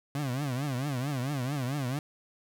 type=tone with vibrato; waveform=30% pulse; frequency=134.9 Hz; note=C#3; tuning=47 cents flat; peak=-27 dBFS; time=0.15-1.99 s; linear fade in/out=2 ms; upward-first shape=triangle; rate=4.5 Hz; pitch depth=210 cents each way; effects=none